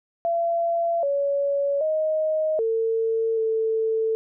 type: tone with pitch steps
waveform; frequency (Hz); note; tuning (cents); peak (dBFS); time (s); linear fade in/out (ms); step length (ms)
sine; 678 / 563 / 625 / 450.2 / 444.5; E5 / C#5 / D#5 / A4 / A4; +49 / +27 / +8 / +40 / +18; -20; 0.25-4.15; 0; 780
effects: none